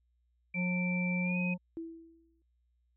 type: harmonic tone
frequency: 179.4 Hz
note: F3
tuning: 47 cents sharp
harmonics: 1 / 3 / 5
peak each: -30 / -43 / -49 dBFS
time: 0.54-1.58 s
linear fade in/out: 50 ms
type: tone with pitch glide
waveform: sine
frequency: 2342 to 2510 Hz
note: D7 to D#7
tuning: -5 to +15 cents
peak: -35 dBFS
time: 0.54-1.54 s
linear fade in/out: 5 ms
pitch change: +120 cents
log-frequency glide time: 1.23-1.38 s
type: tone with exponential decay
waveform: sine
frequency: 329.3 Hz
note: E4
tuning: 2 cents flat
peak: -35 dBFS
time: 1.77-2.42 s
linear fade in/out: 0 ms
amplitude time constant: 140 ms
effects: added 60 Hz sine -70 dBFS peak until 2.96 s